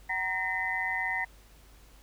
sine tone cluster, 755 / 939 / 1839 / 2023 Hz, F#5 / A#5 / A#6 / B6, +35 / +12 / -24 / +41 cents, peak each -37 / -38 / -32 / -32 dBFS, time 0.09-1.25 s, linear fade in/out 10 ms, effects added 50 Hz sine -54 dBFS peak until 2.02 s + pink hiss -59 dBFS RMS until 2.02 s

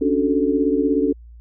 sine chord, D major seventh, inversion third, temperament equal, 277.2 / 293.7 / 370 / 440 Hz, C#4 / D4 / F#4 / A4, 0 / 0 / 0 / 0 cents, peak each -20 / -21 / -24 / -21 dBFS, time 0.01-1.13 s, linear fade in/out 10 ms, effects added 58 Hz sine -39 dBFS peak until 1.4 s

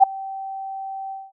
sine tone with ADSR envelope, 775 Hz, G5, 20 cents flat, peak -4 dBFS, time 0-1.32 s, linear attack 33 ms, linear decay 7 ms, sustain -24 dB, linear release 210 ms, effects none

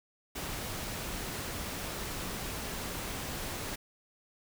pink noise, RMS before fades -38 dBFS, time 0.35-3.76 s, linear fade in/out 10 ms, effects none

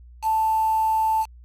sine tone with quantisation, 880 Hz, A5, in tune, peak -18 dBFS, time 0.22-1.26 s, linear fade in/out 50 ms, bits 6, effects added 60 Hz sine -43 dBFS peak until 1.44 s + resampled to 32000 Hz

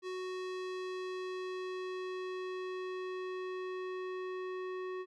square tone with low-pass filter sweep, 370 Hz, F#4, in tune, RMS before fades -40 dBFS, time 0.02-5.06 s, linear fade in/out 50 ms, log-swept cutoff 5200 to 2100 Hz, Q 0.88, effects none

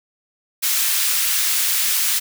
white high-pass noise, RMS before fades -19 dBFS, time 0.62-2.2 s, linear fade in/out 20 ms, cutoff 1700 Hz, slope 12 dB/octave, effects none

